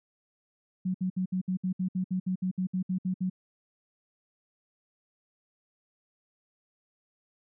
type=tone bursts; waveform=sine; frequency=185 Hz; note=F#3; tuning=in tune; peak=-26 dBFS; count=16; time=0.85-3.299 s; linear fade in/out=10 ms; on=94 ms; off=63 ms; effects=none